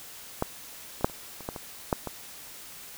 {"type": "clicks", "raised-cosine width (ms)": 1, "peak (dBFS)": [-11, -27, -6, -30, -27, -17, -22, -9, -18], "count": 9, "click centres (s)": [0.424, 1.01, 1.045, 1.098, 1.407, 1.489, 1.562, 1.928, 2.073], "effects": ["white hiss -45 dBFS RMS until 2.97 s"]}